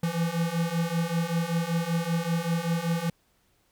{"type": "beating tone pair", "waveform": "square", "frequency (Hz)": [164.81, 170.01], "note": ["E3", "F3"], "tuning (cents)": [0, -46], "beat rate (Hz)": 5.2, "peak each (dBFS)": [-30, -28], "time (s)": [0.03, 3.1], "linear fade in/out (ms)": 5, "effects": ["pink hiss -68 dBFS RMS until 3.71 s"]}